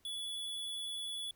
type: tone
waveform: square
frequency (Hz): 3418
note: G#7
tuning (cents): +49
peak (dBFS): -39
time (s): 0.05-1.31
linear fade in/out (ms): 2
effects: pink hiss -71 dBFS RMS until 1.35 s